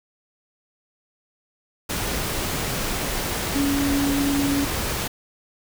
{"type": "tone in noise", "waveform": "sine", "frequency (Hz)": 281.1, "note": "C#4", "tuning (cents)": 24, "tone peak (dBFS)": -20, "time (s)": [3.55, 4.65], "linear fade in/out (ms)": 10, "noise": "pink", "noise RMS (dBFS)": -26, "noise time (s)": [1.89, 5.08], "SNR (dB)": 3, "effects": []}